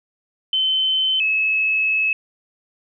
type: tone pair in turn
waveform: sine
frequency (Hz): 3068 / 2587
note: G7 / E7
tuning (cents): -38 / -33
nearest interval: minor third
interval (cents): 295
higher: first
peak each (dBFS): -16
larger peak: neither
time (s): 0.53-1.2 / 1.2-2.13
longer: second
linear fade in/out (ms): 2
effects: none